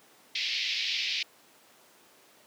pink band-pass noise, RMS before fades -31 dBFS, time 0.35-1.23 s, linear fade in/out 5 ms, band 2200 to 5100 Hz, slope 48 dB/octave, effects pink hiss -58 dBFS RMS until 2.46 s + high-pass 300 Hz 12 dB/octave

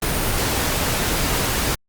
pink noise, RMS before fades -21 dBFS, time 0.02-1.75 s, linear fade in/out 5 ms, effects Opus 32 kbps

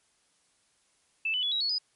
sine tone with pitch steps, 2637 / 2994 / 3400 / 3861 / 4384 / 4978 Hz, E7 / F#7 / G#7 / B7 / C#8 / D#8, 0 / +20 / +40 / -40 / -20 / 0 cents, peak -26 dBFS, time 1.25-1.784 s, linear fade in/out 5 ms, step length 89 ms, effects white hiss -69 dBFS RMS until 1.95 s + MP3 48 kbps

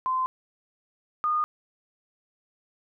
sine tone pair in turn, 1033 / 1224.6 Hz, C6 / D#6, -22 / -28 cents, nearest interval minor third, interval 294 cents, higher second, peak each -23 / -22 dBFS, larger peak second, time 0.06-0.26 / 1.24-1.44 s, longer neither, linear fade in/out 0 ms, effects none

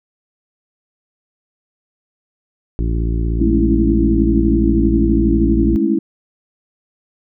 harmonic tone, 56.7 Hz, A#1, 47 cents flat, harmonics 1 / 2 / 3 / 4 / 5 / 6 / 7, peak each -16 / -24 / -26 / -34 / -28 / -29 / -36 dBFS, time 2.79-5.76 s, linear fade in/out 0 ms
sine chord, A major seventh, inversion third, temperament equal, 207.7 / 220 / 277.2 / 329.6 Hz, G#3 / A3 / C#4 / E4, 0 / 0 / 0 / 0 cents, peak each -19 / -21 / -19 / -16 dBFS, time 3.4-5.99 s, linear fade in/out 5 ms
effects none

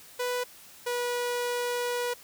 sawtooth tone pair in turn, 493.9 / 486.3 Hz, B4 / B4, 0 / -27 cents, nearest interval unison, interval 27 cents, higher first, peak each -24 dBFS, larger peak neither, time 0.19-0.44 / 0.86-2.14 s, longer second, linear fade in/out 10 ms, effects white hiss -51 dBFS RMS until 2.23 s

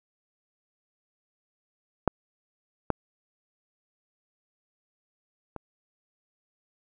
clicks, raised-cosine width 1 ms, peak -6 / -9 / -22 dBFS, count 3, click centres 2.077 / 2.903 / 5.563 s, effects none

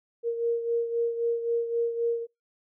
sine beating tone pair, 466.2 / 470 Hz, A#4 / A#4, 0 / +14 cents, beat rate 3.8 Hz, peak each -25 / -32 dBFS, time 0.23-2.27 s, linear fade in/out 50 ms, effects noise-tail reverb RT60 0.2 s tail -25 dB re dry

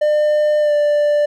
triangle tone with pitch glide, 601 to 589.7 Hz, D5 to D5, +40 to +7 cents, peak -10 dBFS, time 0.01-1.26 s, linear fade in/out 10 ms, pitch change -33 cents, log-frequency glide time 0.6-0.73 s, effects none

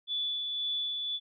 sine tone with tremolo, 3458 Hz, A7, 31 cents flat, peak -29 dBFS, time 0.07-1.2 s, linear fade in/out 50 ms, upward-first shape sine, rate 1.9 Hz, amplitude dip 30%, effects none

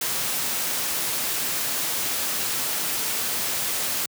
white noise, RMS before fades -26 dBFS, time 0.01-4.06 s, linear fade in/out 5 ms, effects high-pass 100 Hz 12 dB/octave

